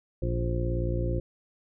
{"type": "harmonic tone with a mistuned harmonic", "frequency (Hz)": 58.27, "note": "A#1", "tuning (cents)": 0, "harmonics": [1, 2, 3, 4, 5, 6, 7, 9], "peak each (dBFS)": [-29, -30, -37, -44, -40, -34, -45, -36], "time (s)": [0.22, 1.2], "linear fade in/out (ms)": 5, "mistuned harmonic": 1, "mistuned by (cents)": -89, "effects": []}